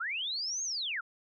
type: linear two-way sweep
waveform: sine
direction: up then down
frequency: 1261 to 6600 to 1261 Hz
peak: -32 dBFS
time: 0-1.01 s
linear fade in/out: 10 ms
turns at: 0.63 s
effects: none